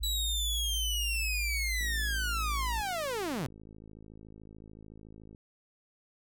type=tone; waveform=sine; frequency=55.7 Hz; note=A1; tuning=22 cents sharp; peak=-32 dBFS; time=0-2.82 s; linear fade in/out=20 ms
type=linear sweep; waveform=sawtooth; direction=down; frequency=3951 to 108.6 Hz; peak=-28 dBFS; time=0.03-3.47 s; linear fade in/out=5 ms
type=click train; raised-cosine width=3 ms; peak=-38 dBFS; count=191; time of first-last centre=1.81-5.348 s; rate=53.7 Hz
effects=none